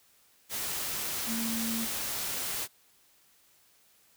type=tone in noise; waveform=sine; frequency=227.5 Hz; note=A#3; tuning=42 cents flat; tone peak=-32 dBFS; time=1.26-1.88 s; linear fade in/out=50 ms; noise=white; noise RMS=-34 dBFS; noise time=0.49-2.68 s; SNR=-1 dB; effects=white hiss -64 dBFS RMS until 4.16 s